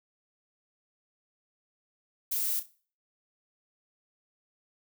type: noise with echo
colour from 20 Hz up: violet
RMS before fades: -30 dBFS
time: 2.31-2.6 s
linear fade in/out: 10 ms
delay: 32 ms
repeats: 2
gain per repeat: -12 dB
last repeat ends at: 2.664 s
effects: noise-tail reverb RT60 0.4 s tail -18 dB re dry